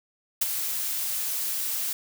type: noise with ADSR envelope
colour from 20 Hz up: blue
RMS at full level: -21 dBFS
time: 0.41-1.93 s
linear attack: 9 ms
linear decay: 21 ms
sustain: -8 dB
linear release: 3 ms
effects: none